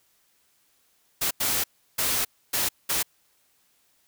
white noise bursts at uneven times, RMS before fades -25 dBFS, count 5, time 1.21-1.31 / 1.4-1.64 / 1.98-2.25 / 2.53-2.69 / 2.89-3.03 s, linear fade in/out 10 ms, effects white hiss -66 dBFS RMS until 4.07 s

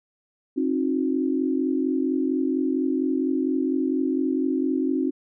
sine tone cluster, 267.8 / 312.1 / 363.3 Hz, C4 / D#4 / F#4, +40 / +5 / -32 cents, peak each -23 / -26 / -28 dBFS, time 0.56-5.11 s, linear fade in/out 20 ms, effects none

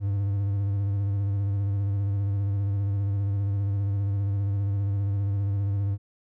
triangle tone with vibrato, 99.8 Hz, G2, 32 cents sharp, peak -21 dBFS, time 0-5.98 s, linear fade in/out 50 ms, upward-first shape square, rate 15 Hz, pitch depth 28 cents each way, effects none

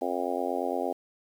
harmonic tone, 88.7 Hz, F2, 27 cents sharp, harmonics 3 / 4 / 5 / 6 / 7 / 8 / 9, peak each -35 / -35 / -35 / -35 / -35 / -35 / -35 dBFS, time 0.01-0.93 s, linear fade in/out 10 ms, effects 9-bit

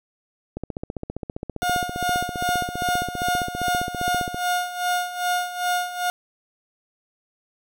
click train, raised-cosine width 2 ms, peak -16 dBFS, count 58, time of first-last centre 0.57-4.345 s, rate 15.1 Hz
30% pulse tone with tremolo, 716 Hz, F5, 43 cents sharp, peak -17 dBFS, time 1.62-6.1 s, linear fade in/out 0 ms, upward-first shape sine, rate 2.5 Hz, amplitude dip 75%
effects none

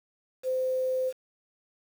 sine tone with quantisation, 516 Hz, C5, 24 cents flat, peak -25 dBFS, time 0.43-1.13 s, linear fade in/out 50 ms, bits 8, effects none

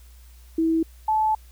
sine tone pair in turn, 325.1 / 867.9 Hz, E4 / A5, -24 / -24 cents, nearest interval octave + perfect fourth, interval 1700 cents, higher second, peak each -18 dBFS, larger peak neither, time 0.58-0.83 / 1.08-1.35 s, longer second, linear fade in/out 5 ms, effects added 60 Hz sine -45 dBFS peak until 1.51 s + white hiss -57 dBFS RMS until 1.51 s

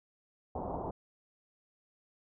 white low-pass noise, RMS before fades -38 dBFS, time 0.55-0.91 s, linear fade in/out 5 ms, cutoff 960 Hz, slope 48 dB/octave, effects none

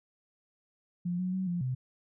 sine tone with pitch steps, 176 / 183.3 / 187.9 / 174.8 / 128.3 Hz, F3 / F#3 / F#3 / F3 / C3, +14 / -16 / +27 / +2 / -34 cents, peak -29 dBFS, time 1.05-1.75 s, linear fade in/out 10 ms, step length 140 ms, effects none

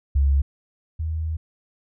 sine tone pair in turn, 69.3 / 79.66 Hz, C#2 / D#2, 0 / +41 cents, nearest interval major second, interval 241 cents, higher second, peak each -15 / -23 dBFS, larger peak first, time 0.15-0.42 / 0.99-1.37 s, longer second, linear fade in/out 10 ms, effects none

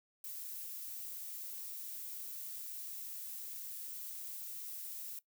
violet noise, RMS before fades -45 dBFS, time 0.24-5.19 s, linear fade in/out 2 ms, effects noise-tail reverb RT60 0.1 s tail -18 dB re dry

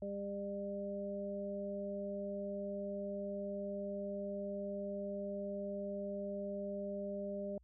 harmonic tone, 200 Hz, G3, 35 cents sharp, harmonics 1 / 2 / 3, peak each -43 / -46 / -41 dBFS, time 0.02-7.58 s, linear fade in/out 2 ms, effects added 61 Hz sine -63 dBFS peak until 7.63 s

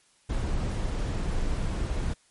brown noise, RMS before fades -28 dBFS, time 0.29-2.14 s, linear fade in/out 10 ms, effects white hiss -63 dBFS RMS until 2.3 s + MP3 48 kbps

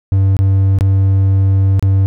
triangle tone with dropouts, 96.8 Hz, G2, 21 cents flat, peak -6 dBFS, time 0.12-2.06 s, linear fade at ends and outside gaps 0 ms, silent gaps 0.367-0.39 / 0.787-0.809 / 1.795-1.826 s, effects none

